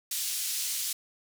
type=band-pass noise; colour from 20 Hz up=white; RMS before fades=-32 dBFS; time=0.11-0.93 s; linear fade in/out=5 ms; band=3500 to 12000 Hz; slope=12 dB/octave; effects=none